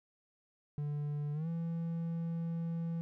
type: tone with pitch glide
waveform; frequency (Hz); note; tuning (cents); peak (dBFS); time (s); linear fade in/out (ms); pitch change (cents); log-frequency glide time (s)
triangle; 146.83 to 166.73; D3 to E3; 0 to +20; -32; 0.78-3.01; 0; +220; 1.33-1.48
effects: none